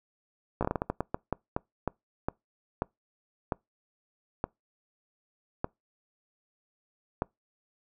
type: slowing click train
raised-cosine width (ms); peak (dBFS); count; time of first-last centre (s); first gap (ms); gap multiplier
1; -14; 19; 0.61-7.221; 16; 1.31
effects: noise-tail reverb RT60 0.2 s tail -26 dB re dry